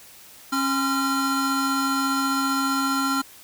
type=tone cluster; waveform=square; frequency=271.6 / 1031 / 1373 Hz; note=C#4 / C6 / F6; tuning=-35 / -26 / -30 cents; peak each=-25 / -32 / -25 dBFS; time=0.52-3.22 s; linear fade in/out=10 ms; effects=white hiss -47 dBFS RMS until 3.43 s